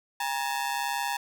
sawtooth ring-modulated tone, 879 Hz, A5, 2 cents flat, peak -21 dBFS, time 0.2-1.17 s, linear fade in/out 5 ms, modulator 70.5 Hz, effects none

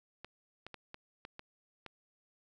clicks, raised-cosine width 0.3 ms, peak -29 dBFS, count 7, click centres 0.246 / 0.666 / 0.743 / 0.944 / 1.251 / 1.394 / 1.863 s, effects none

